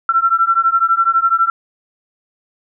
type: beating tone pair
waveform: sine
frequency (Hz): 1345 / 1357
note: E6 / E6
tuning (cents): +34 / +50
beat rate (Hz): 12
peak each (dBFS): -14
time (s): 0.09-1.5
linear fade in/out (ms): 2
effects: none